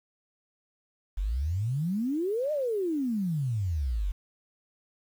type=exponential two-way sweep; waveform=sine; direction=up then down; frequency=43.28 to 622.3 to 43.28 Hz; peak=-26 dBFS; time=1.17-4.12 s; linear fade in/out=10 ms; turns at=2.52 s; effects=9-bit